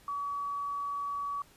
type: tone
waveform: sine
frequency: 1137 Hz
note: C#6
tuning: 44 cents sharp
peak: -32 dBFS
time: 0.08-1.42 s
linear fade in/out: 2 ms
effects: pink hiss -60 dBFS RMS until 1.56 s + resampled to 32000 Hz